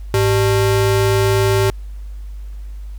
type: ring-modulated tone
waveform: square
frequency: 246.9 Hz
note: B3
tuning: in tune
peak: -10 dBFS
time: 0.14-1.7 s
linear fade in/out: 0 ms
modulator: 141 Hz
effects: added 50 Hz sine -27 dBFS peak until 2.98 s + pink hiss -54 dBFS RMS until 2.98 s